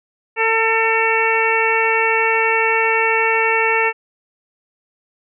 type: harmonic tone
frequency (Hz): 449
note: A4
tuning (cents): +35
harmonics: 1 / 2 / 3 / 4 / 5 / 6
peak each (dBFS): -20 / -20 / -24 / -21 / -20 / -21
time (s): 0.36-3.93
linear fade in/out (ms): 50
effects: none